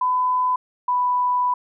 sine tone pair in turn, 1005 / 990.6 Hz, B5 / B5, +30 / +5 cents, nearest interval unison, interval 25 cents, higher first, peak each -17 / -17 dBFS, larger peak neither, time 0.01-0.56 / 0.88-1.54 s, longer second, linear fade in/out 5 ms, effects none

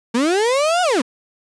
35% pulse linear two-way sweep, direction up then down, 221.4 to 740 to 221.4 Hz, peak -13 dBFS, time 0.14-1.02 s, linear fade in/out 10 ms, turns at 0.82 s, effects resampled to 22050 Hz

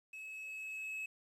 triangle tone with level ramp, 2580 Hz, E7, 38 cents flat, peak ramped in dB -44 to -37 dBFS, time 0.13-1.06 s, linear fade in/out 5 ms, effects resampled to 32000 Hz + 11-bit

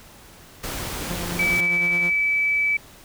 pink noise, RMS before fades -30 dBFS, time 0.63-1.61 s, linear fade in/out 10 ms
sawtooth tone with tremolo, 174.6 Hz, F3, in tune, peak -24 dBFS, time 1.09-2.11 s, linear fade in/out 20 ms, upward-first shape sine, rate 9.6 Hz, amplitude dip 55%
sine tone, 2301 Hz, D7, 36 cents flat, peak -18 dBFS, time 1.39-2.77 s, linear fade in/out 5 ms
effects pink hiss -47 dBFS RMS until 3.04 s

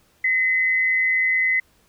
sine tone pair together, 1864.7 / 2034 Hz, A#6 / C7, 0 / -50 cents, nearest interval major second, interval 150 cents, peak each -29 / -17 dBFS, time 0.24-1.6 s, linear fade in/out 5 ms, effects pink hiss -60 dBFS RMS until 1.88 s

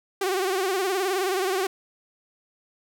sawtooth tone with vibrato, 378.9 Hz, F#4, 41 cents sharp, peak -19 dBFS, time 0.21-1.67 s, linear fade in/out 5 ms, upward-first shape sine, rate 19 Hz, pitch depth 92 cents each way, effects none

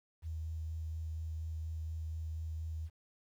sine tone with vibrato, 80 Hz, D#2, 49 cents sharp, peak -37 dBFS, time 0.22-2.9 s, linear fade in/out 50 ms, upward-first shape sine, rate 4.2 Hz, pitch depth 14 cents each way, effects 11-bit

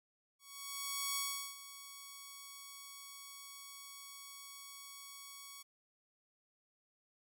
5% pulse tone with ADSR envelope, 1117 Hz, C#6, 13 cents sharp, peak -23 dBFS, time 0.39-5.63 s, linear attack 780 ms, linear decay 380 ms, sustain -15 dB, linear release 14 ms, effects none

